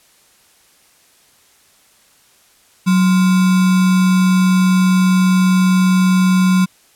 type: tone with sample-and-hold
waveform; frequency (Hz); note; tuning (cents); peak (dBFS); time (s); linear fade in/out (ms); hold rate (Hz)
sine; 185; F#3; 0; -9; 2.86-6.66; 20; 1225
effects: white hiss -52 dBFS RMS until 6.95 s + low-pass 12000 Hz 12 dB/octave